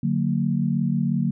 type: chord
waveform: sine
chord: D augmented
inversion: none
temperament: just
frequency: 146.83 / 183.54 / 229.4 Hz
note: D3 / F#3 / A#3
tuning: 0 / -14 / -28 cents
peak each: -24 dBFS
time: 0.03-1.31 s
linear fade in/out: 5 ms
effects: none